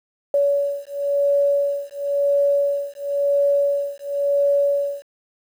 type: beating tone pair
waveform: sine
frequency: 566 / 566.96 Hz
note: C#5 / C#5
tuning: +36 / +39 cents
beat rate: 0.96 Hz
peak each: -20 dBFS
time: 0.34-5.03 s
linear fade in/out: 2 ms
effects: 8-bit